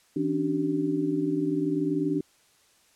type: tone cluster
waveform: sine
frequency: 162.8 / 275.5 / 295.9 / 383.5 Hz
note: E3 / C#4 / D4 / G4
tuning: -21 / -11 / +13 / -38 cents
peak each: -33 / -31 / -26 / -31 dBFS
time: 0.16-2.21 s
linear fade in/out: 5 ms
effects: white hiss -62 dBFS RMS until 2.95 s + low-pass 10000 Hz 12 dB/octave